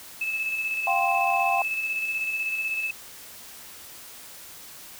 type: tone with tremolo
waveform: sine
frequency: 2612 Hz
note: E7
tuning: 17 cents flat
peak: -24 dBFS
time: 0.21-2.91 s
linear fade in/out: 5 ms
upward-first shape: square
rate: 16 Hz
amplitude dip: 35%
type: chord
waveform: sine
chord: F suspended second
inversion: none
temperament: equal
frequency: 698.5 / 784 / 1046.5 Hz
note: F5 / G5 / C6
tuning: 0 / 0 / 0 cents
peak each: -26 / -24 / -29 dBFS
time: 0.87-1.62 s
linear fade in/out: 2 ms
effects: white hiss -44 dBFS RMS until 4.99 s